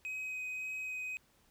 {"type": "tone with vibrato", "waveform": "triangle", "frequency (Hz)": 2522, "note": "D#7", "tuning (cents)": 23, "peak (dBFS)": -36, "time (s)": [0.05, 1.17], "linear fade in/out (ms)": 0, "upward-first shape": "sine", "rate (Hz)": 1.8, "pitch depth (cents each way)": 8, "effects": ["pink hiss -69 dBFS RMS until 1.5 s"]}